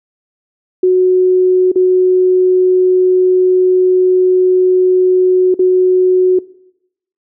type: tone with dropouts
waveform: sine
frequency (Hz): 368.2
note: F#4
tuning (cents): -8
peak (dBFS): -6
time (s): 0.83-6.39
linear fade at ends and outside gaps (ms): 5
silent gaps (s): 1.718-1.757 / 5.543-5.591
effects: noise-tail reverb RT60 0.8 s tail -20 dB re dry